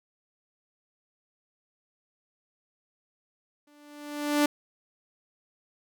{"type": "tone with exponential growth", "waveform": "sawtooth", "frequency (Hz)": 293.7, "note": "D4", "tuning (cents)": 0, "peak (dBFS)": -15, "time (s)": [3.67, 4.46], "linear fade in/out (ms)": 5, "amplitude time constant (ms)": 170, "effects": []}